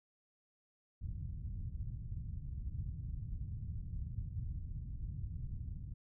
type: low-pass noise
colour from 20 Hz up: white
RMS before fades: -42 dBFS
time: 1.01-5.94 s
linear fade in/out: 10 ms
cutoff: 120 Hz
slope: 24 dB/octave
effects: none